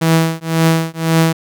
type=tone with tremolo; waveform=sawtooth; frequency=163 Hz; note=E3; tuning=19 cents flat; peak=-4 dBFS; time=0.01-1.33 s; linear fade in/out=10 ms; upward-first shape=triangle; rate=1.9 Hz; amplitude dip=100%; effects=none